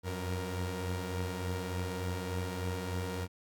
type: tone cluster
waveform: sawtooth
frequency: 89.8 / 93.2 / 468.6 Hz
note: F2 / F#2 / A#4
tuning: +49 / +13 / +9 cents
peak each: -32 / -37 / -37 dBFS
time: 0.03-3.28 s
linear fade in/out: 50 ms
effects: none